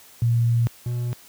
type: tone pair in turn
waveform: sine / triangle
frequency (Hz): 117.4 / 121.33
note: A#2 / B2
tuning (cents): +13 / -30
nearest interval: minor second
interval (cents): 57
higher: second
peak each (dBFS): -16 / -21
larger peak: first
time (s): 0.22-0.67 / 0.86-1.13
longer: first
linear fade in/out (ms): 0
effects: white hiss -49 dBFS RMS until 1.28 s + high-pass 60 Hz 12 dB/octave